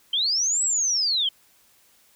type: linear two-way sweep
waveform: sine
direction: up then down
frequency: 3047 to 7902 to 3047 Hz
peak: -20 dBFS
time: 0.13-1.29 s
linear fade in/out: 5 ms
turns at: 0.63 s
effects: white hiss -59 dBFS RMS until 2.15 s